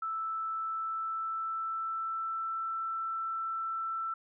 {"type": "tone with pitch glide", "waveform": "sine", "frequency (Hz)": [1318.5, 1332.3], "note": ["E6", "E6"], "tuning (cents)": [0, 18], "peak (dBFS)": -32, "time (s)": [0.02, 4.14], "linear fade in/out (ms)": 5, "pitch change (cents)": 18, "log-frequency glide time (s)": [0.5, 2.7], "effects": []}